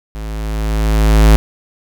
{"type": "tone with level ramp", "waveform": "square", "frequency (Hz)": 53.6, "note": "A1", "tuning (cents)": -45, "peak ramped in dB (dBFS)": [-24, -4], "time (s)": [0.15, 1.36], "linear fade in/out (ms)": 0, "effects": []}